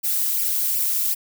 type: noise with flanger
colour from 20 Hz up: violet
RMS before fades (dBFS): -22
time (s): 0.03-1.15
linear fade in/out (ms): 20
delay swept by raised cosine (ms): 0.38 to 2.78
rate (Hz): 2.7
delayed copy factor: +0.9
effects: none